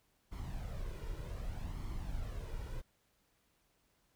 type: noise with flanger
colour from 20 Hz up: brown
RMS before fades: -41 dBFS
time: 0.31-2.82 s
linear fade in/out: 20 ms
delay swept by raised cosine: 0.92 to 2.12 ms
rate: 0.65 Hz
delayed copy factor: +0.55
effects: pink hiss -75 dBFS RMS until 4.15 s